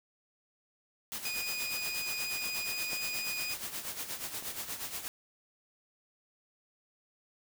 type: noise with tremolo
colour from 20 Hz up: white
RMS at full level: -37 dBFS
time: 1.12-5.08 s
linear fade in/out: 0 ms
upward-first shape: sine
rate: 8.4 Hz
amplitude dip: 65%
type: tone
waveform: 25% pulse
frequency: 2474 Hz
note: D#7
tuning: 10 cents flat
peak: -31 dBFS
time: 1.25-3.54 s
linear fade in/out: 5 ms
type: clicks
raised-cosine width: 1 ms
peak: -30 / -38 / -35 dBFS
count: 3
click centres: 2.932 / 3.852 / 4.425 s
effects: none